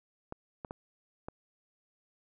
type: clicks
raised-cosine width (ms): 1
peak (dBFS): -25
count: 4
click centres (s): 0.324 / 0.648 / 0.709 / 1.285
effects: none